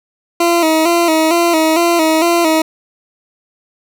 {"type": "tone with vibrato", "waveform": "20% pulse", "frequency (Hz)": 329.6, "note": "E4", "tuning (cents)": 0, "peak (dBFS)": -5, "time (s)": [0.4, 2.62], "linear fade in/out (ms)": 5, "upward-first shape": "square", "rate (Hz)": 2.2, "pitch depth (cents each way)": 64, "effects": []}